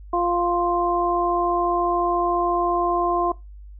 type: harmonic tone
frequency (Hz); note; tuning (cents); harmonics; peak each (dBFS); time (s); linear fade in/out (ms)
349.2; F4; 0; 1 / 2 / 3; -23 / -23 / -23; 0.13-3.32; 5
effects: noise-tail reverb RT60 0.2 s tail -19 dB re dry + added 50 Hz sine -38 dBFS peak until 3.79 s